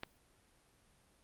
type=click; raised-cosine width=0.3 ms; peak=-24 dBFS; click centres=0.034 s; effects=pink hiss -69 dBFS RMS until 1.23 s + Opus 32 kbps